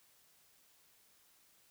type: silence
effects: white hiss -68 dBFS RMS until 1.7 s